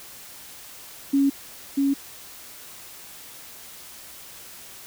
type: tone with echo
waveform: sine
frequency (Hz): 277.2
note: C#4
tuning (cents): 0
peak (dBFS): -16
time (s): 1.13-1.3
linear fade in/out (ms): 10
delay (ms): 640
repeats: 1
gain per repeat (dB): -2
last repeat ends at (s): 1.94
effects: white hiss -43 dBFS RMS until 4.86 s